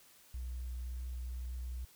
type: tone with vibrato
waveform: triangle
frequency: 61.74 Hz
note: B1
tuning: in tune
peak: -34 dBFS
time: 0.34-1.85 s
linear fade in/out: 5 ms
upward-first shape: sine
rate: 1.8 Hz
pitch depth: 8 cents each way
effects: tanh soft clip ceiling -36 dBFS + white hiss -62 dBFS RMS until 1.95 s